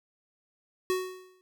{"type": "tone with exponential decay", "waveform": "square", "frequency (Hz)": 370.6, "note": "F#4", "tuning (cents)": 3, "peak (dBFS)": -24, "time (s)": [0.9, 1.41], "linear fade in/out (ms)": 0, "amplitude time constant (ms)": 110, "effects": []}